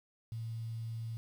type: tone with quantisation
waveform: sine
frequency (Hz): 113.7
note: A#2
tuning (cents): -43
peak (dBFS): -37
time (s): 0.32-1.17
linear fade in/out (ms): 0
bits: 10
effects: none